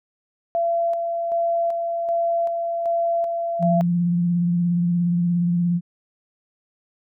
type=tone with tremolo; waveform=sine; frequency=678 Hz; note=E5; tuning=49 cents sharp; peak=-18 dBFS; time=0.55-3.81 s; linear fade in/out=0 ms; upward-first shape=square; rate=1.3 Hz; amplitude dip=35%
type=tone with vibrato; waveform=sine; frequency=173.7 Hz; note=F3; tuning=9 cents flat; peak=-17 dBFS; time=3.59-5.81 s; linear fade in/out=50 ms; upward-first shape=sine; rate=17 Hz; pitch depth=28 cents each way
effects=none